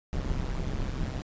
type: noise with amplitude modulation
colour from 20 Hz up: brown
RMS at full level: -27 dBFS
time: 0.13-1.22 s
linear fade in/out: 0 ms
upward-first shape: sine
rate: 131 Hz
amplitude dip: 80%
effects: resampled to 16000 Hz